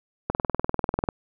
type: click train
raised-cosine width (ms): 1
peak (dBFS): -9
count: 17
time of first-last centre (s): 0.3-1.088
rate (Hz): 20.3
effects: none